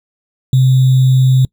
sine tone with sample-and-hold, 130 Hz, C3, 11 cents flat, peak -6 dBFS, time 0.53-1.45 s, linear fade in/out 2 ms, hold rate 3675 Hz, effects noise-tail reverb RT60 0.1 s tail -25 dB re dry

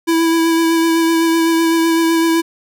square tone with vibrato, 329.6 Hz, E4, in tune, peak -12 dBFS, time 0.07-2.42 s, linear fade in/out 20 ms, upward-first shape sine, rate 7.9 Hz, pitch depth 16 cents each way, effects none

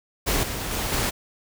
pink noise with level steps, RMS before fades -23 / -30 / -27 / -24 dBFS, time 0.26-1.11 s, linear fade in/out 20 ms, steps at 0.43 / 0.71 / 0.92 s, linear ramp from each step 2 ms, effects none

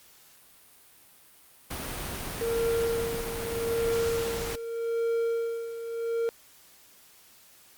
pink noise, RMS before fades -35 dBFS, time 1.7-4.56 s, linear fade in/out 10 ms
triangle tone with tremolo, 461.8 Hz, A#4, 16 cents flat, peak -22 dBFS, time 2.41-6.29 s, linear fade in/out 0 ms, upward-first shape sine, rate 0.82 Hz, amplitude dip 70%
effects white hiss -56 dBFS RMS until 7.77 s + Opus 48 kbps

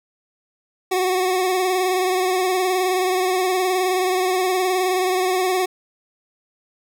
25% pulse tone with vibrato, 369.8 Hz, F#4, 1 cent flat, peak -14 dBFS, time 0.91-5.66 s, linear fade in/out 10 ms, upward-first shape sine, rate 19 Hz, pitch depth 39 cents each way, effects none

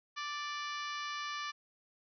harmonic tone, 587 Hz, D5, 1 cent flat, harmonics 2 / 3 / 4 / 5 / 6 / 7 / 8 / 9 / 10, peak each -40 / -44 / -46 / -48 / -50 / -51 / -52 / -53 / -54 dBFS, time 0.16-1.52 s, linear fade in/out 20 ms, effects none

